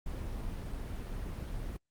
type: noise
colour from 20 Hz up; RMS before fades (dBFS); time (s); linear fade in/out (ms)
brown; -38; 0.06-1.77; 5
effects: Opus 24 kbps